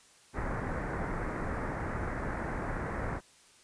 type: low-pass noise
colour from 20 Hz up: pink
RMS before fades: -35 dBFS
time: 0.33-3.21 s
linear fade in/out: 50 ms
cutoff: 2000 Hz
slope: 48 dB/octave
effects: white hiss -60 dBFS RMS until 3.63 s + resampled to 22050 Hz